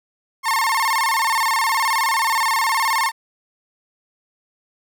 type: tone with vibrato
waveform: 30% pulse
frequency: 987.8 Hz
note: B5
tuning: in tune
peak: -14 dBFS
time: 0.43-3.12 s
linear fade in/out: 50 ms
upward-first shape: square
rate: 19 Hz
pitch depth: 150 cents each way
effects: none